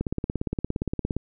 click train, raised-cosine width 3 ms, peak -13 dBFS, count 21, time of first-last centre 0.01-1.166 s, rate 17.3 Hz, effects none

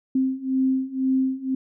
sine beating tone pair, 261.6 / 263.6 Hz, C4 / C4, 0 / +13 cents, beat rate 2 Hz, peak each -24 / -22 dBFS, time 0.15-1.55 s, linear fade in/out 5 ms, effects none

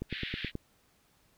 click train, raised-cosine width 3 ms, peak -22 dBFS, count 6, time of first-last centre 0.02-0.554 s, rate 9.37 Hz
pink band-pass noise, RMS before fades -40 dBFS, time 0.09-0.52 s, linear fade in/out 50 ms, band 1700 to 3900 Hz, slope 48 dB/octave
effects pink hiss -68 dBFS RMS until 1.37 s

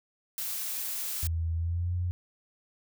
blue noise, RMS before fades -34 dBFS, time 0.38-1.27 s, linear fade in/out 0 ms
sine tone with pitch glide, 82.41 to 88.84 Hz, E2 to F2, 0 to +30 cents, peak -27 dBFS, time 1.23-2.11 s, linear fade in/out 0 ms, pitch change +130 cents, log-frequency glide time 1.55-1.93 s
effects none

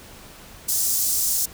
pink high-pass noise, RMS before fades -22 dBFS, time 0.68-1.46 s, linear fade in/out 10 ms, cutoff 5900 Hz, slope 24 dB/octave, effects pink hiss -44 dBFS RMS until 1.53 s

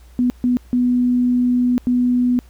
sine tone bursts at uneven times, 246.9 Hz, B3, in tune, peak -13 dBFS, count 4, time 0.19-0.3 / 0.44-0.57 / 0.73-1.78 / 1.87-2.39 s, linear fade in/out 0 ms, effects added 60 Hz sine -42 dBFS peak until 2.49 s + pink hiss -54 dBFS RMS until 2.49 s

